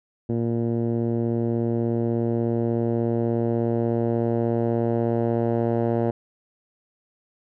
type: tone with low-pass filter sweep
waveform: 10% pulse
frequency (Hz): 116.54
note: A#2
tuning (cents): 0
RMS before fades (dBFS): -23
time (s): 0.29-6.11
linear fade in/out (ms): 5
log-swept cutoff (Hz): 330 to 680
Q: 0.99
effects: none